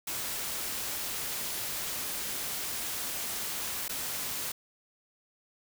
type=noise with dropouts; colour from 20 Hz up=white; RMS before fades=-35 dBFS; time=0.07-4.52 s; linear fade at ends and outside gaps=5 ms; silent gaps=3.882-3.892 s; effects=none